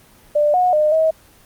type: tone with pitch steps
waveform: sine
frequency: 593 / 727 / 608 / 638 Hz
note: D5 / F#5 / D#5 / D#5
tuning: +17 / -31 / -40 / +43 cents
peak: -12 dBFS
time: 0.35-1.11 s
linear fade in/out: 10 ms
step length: 190 ms
effects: pink hiss -49 dBFS RMS until 1.45 s + Opus 24 kbps